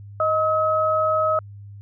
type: tone pair together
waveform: sine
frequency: 626.1 / 1280 Hz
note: D#5 / D#6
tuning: +11 / +49 cents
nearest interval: octave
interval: 1238 cents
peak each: -20 dBFS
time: 0.2-1.39 s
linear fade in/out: 2 ms
effects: added 101 Hz sine -37 dBFS peak until 1.81 s